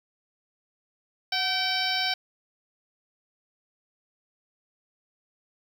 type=harmonic tone with a mistuned harmonic; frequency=769 Hz; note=G5; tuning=33 cents flat; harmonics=1 / 2 / 3 / 4 / 5 / 6 / 7; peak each=-32 / -32 / -32 / -32 / -32 / -32 / -32 dBFS; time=1.32-2.14 s; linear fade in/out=5 ms; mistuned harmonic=1; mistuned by=-71 cents; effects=8-bit